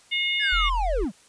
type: harmonic tone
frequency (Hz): 718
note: F5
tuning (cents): +48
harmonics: 3 / 4 / 5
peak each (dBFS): -25 / -27 / -29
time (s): 0.11-0.7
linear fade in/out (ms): 20
type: linear sweep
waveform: triangle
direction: down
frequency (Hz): 1760 to 158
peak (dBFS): -22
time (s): 0.39-1.12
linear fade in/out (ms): 50
type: tone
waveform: sine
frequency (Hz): 42.38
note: E1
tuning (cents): +49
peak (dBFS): -24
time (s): 0.52-1.05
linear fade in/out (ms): 10
effects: white hiss -55 dBFS RMS until 1.28 s + resampled to 22050 Hz